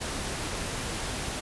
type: noise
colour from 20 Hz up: pink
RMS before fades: -33 dBFS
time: 0-1.41 s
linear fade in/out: 20 ms
effects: resampled to 24000 Hz